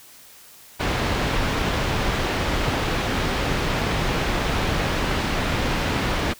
pink low-pass noise, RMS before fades -23 dBFS, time 0.79-6.34 s, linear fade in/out 20 ms, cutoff 3600 Hz, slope 12 dB/octave, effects white hiss -47 dBFS RMS until 6.39 s

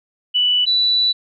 sine tone pair in turn, 2966 / 3959 Hz, F#7 / B7, +4 / +3 cents, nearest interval perfect fourth, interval 499 cents, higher second, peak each -13 dBFS, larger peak neither, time 0.34-0.66 / 0.66-1.13 s, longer second, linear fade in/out 20 ms, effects none

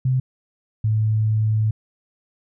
sine tone pair in turn, 129.3 / 108.73 Hz, C3 / A2, -20 / -20 cents, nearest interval minor third, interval 300 cents, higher first, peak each -16 dBFS, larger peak neither, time 0.05-0.2 / 0.84-1.71 s, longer second, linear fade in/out 5 ms, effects none

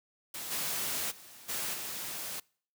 white noise with level steps, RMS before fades -40 / -34 / -52 / -35 / -39 dBFS, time 0.34-2.4 s, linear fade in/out 5 ms, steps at 0.5 / 1.1 / 1.48 / 1.73 s, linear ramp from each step 20 ms, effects noise-tail reverb RT60 0.5 s tail -26 dB re dry + high-pass 100 Hz 12 dB/octave

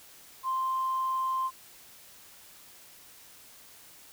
sine tone, 1046.5 Hz, C6, in tune, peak -26 dBFS, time 0.43-1.51 s, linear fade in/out 50 ms, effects tanh soft clip ceiling -22 dBFS + white hiss -53 dBFS RMS until 4.12 s

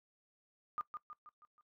sine tone with echo, 1216 Hz, D#6, 40 cents flat, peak -35 dBFS, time 0.78-0.81 s, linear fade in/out 0 ms, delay 160 ms, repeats 5, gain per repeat -6 dB, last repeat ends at 1.61 s, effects noise-tail reverb RT60 0.1 s tail -17 dB re dry

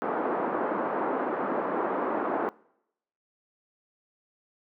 pink band-pass noise, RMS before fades -29 dBFS, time 0.02-2.49 s, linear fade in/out 0 ms, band 270 to 1300 Hz, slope 24 dB/octave, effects noise-tail reverb RT60 0.8 s tail -24 dB re dry

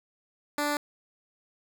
10% pulse tone, 293 Hz, D4, 4 cents flat, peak -18 dBFS, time 0.58-0.77 s, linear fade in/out 2 ms, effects none

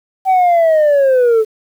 sine linear sweep, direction down, 770 to 428.3 Hz, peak -5 dBFS, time 0.25-1.45 s, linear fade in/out 50 ms, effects tanh soft clip ceiling -7 dBFS + 7-bit

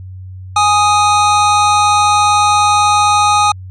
square tone pair together, 830.6 / 1244.5 Hz, G#5 / D#6, 0 / 0 cents, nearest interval perfect fifth, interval 700 cents, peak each -12 dBFS, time 0.56-3.52 s, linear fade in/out 5 ms, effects added 93 Hz sine -27 dBFS peak until 3.7 s + resampled to 22050 Hz

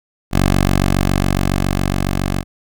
10% pulse tone with level ramp, 47.22 Hz, F#1, 36 cents sharp, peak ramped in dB -3 to -9 dBFS, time 0.31-2.44 s, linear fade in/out 50 ms, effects none

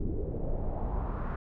brown noise with low-pass filter sweep, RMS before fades -32 dBFS, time 0-1.36 s, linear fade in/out 5 ms, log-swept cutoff 340 to 1400 Hz, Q 2.6, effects none

